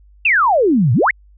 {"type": "exponential two-way sweep", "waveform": "sine", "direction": "down then up", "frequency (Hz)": [2787, 108.8, 2322], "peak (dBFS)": -10, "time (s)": [0.25, 1.11], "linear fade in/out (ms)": 5, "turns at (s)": 0.93, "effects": ["added 50 Hz sine -44 dBFS peak until 1.37 s"]}